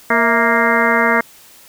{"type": "harmonic tone with a mistuned harmonic", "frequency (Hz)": 233.1, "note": "A#3", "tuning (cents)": 0, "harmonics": [1, 2, 3, 4, 5, 6, 7, 8, 9], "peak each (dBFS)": [-20, -20, -20, -20, -20, -20, -20, -20, -20], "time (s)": [0.1, 1.21], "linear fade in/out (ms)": 5, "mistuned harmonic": 3, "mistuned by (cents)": -97, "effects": ["white hiss -44 dBFS RMS until 1.68 s"]}